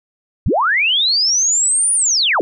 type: linear two-way sweep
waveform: sine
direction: up then down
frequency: 33.87 to 9670 to 265.1 Hz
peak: -12 dBFS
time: 0.46-2.41 s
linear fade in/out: 0 ms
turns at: 1.94 s
effects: none